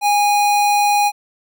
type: tone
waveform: square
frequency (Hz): 822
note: G#5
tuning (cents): -18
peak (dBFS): -13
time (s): 0.01-1.12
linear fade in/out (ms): 50
effects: none